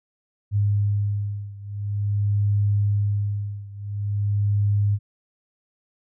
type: beating tone pair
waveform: sine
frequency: 102.1 / 102.57 Hz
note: G#2 / G#2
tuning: -29 / -21 cents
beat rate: 0.47 Hz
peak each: -22 / -24 dBFS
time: 0.51-4.99 s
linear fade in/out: 50 ms
effects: none